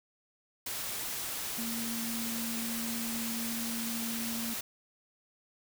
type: tone in noise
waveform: sine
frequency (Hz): 230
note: A#3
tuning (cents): -23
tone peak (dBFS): -36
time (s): 1.58-4.54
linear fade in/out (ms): 5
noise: white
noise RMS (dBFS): -37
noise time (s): 0.66-4.61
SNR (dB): -2
effects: none